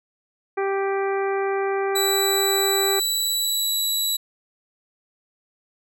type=harmonic tone; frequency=392 Hz; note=G4; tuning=in tune; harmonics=1 / 2 / 3 / 4 / 5 / 6; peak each=-22 / -28 / -32 / -34 / -36 / -38 dBFS; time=0.57-3 s; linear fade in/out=10 ms
type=tone with pitch glide; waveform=20% pulse; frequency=3951 to 3928 Hz; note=B7 to B7; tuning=0 to -10 cents; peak=-15 dBFS; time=1.95-4.17 s; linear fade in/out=10 ms; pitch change=-10 cents; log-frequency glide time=2.9-3.71 s
effects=none